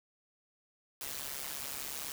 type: noise with amplitude modulation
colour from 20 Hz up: white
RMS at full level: -37 dBFS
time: 1.01-2.12 s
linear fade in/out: 2 ms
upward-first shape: sine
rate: 141 Hz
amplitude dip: 85%
effects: none